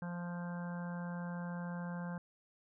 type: harmonic tone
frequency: 174.61 Hz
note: F3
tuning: in tune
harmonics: 1 / 3 / 4 / 5 / 6 / 7 / 8 / 9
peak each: -39 / -50 / -55 / -52 / -54 / -61 / -57 / -52 dBFS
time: 0.02-2.18 s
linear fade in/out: 2 ms
effects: none